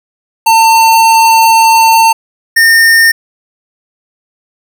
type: tone pair in turn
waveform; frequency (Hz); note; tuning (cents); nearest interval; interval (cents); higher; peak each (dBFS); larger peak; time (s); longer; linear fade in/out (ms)
square; 901 / 1822.9; A5 / A#6; +41 / -39; octave; 1220; second; -4; neither; 0.46-2.13 / 2.56-3.12; first; 10
effects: none